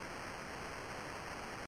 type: noise with sample-and-hold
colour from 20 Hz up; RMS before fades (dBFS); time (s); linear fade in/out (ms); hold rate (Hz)
violet; -45; 0-1.66; 5; 3675
effects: low-pass 8000 Hz 12 dB/octave + MP3 96 kbps